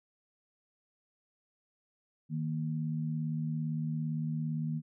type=tone pair together; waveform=sine; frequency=155.45 / 233.1 Hz; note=D#3 / A#3; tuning=-1 / 0 cents; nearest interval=perfect fifth; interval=701 cents; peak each=-32 / -37 dBFS; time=2.29-4.82 s; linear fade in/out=50 ms; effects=none